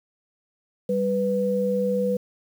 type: tone pair together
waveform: sine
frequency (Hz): 195.5 / 494.6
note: G3 / B4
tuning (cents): -4 / +3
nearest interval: octave + major third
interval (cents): 1607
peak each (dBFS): -25 / -22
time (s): 0.89-2.17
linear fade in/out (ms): 5
effects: 8-bit